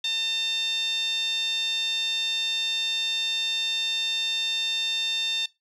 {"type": "tone with band-pass filter", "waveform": "5% pulse", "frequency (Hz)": 900, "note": "A5", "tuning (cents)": 39, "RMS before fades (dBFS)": -27, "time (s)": [0.04, 5.46], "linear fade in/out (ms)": 5, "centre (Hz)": 3400, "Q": 8.8, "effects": ["noise-tail reverb RT60 0.2 s tail -19 dB re dry"]}